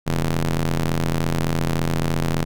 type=ring-modulated tone; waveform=sawtooth; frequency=83.4 Hz; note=E2; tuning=21 cents sharp; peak=-12 dBFS; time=0.06-2.45 s; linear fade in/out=20 ms; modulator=66.2 Hz; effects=none